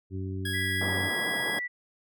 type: harmonic tone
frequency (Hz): 94.9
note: F#2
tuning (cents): +44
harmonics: 1 / 2 / 3 / 4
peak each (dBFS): -32 / -40 / -39 / -41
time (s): 0.1-1.11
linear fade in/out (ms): 50
type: tone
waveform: 25% pulse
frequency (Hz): 1657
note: G#6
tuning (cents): -4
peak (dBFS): -27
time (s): 0.45-1.59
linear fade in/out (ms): 5
type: tone with vibrato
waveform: sine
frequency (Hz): 1968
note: B6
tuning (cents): -7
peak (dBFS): -30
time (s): 0.53-1.68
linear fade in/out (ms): 20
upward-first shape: triangle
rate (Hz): 4.3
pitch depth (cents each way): 9
type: band-pass noise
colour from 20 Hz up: white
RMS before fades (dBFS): -36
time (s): 0.81-1.59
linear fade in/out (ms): 0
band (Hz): 130 to 1000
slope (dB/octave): 24
effects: none